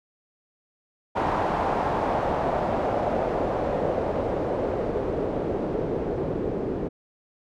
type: noise with low-pass filter sweep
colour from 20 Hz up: white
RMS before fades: -26 dBFS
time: 1.15-6.89 s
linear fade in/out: 20 ms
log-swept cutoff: 870 to 380 Hz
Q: 2
effects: none